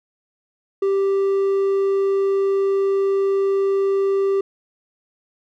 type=tone with hard clipping; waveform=sine; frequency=392 Hz; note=G4; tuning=in tune; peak=-17 dBFS; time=0.82-4.41 s; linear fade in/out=5 ms; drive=3 dB; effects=none